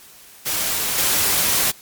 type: noise with level steps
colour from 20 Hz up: white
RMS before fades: -22 / -18 dBFS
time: 0.45-1.72 s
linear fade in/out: 20 ms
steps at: 0.98 s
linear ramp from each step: 2 ms
effects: white hiss -45 dBFS RMS until 1.81 s + MP3 96 kbps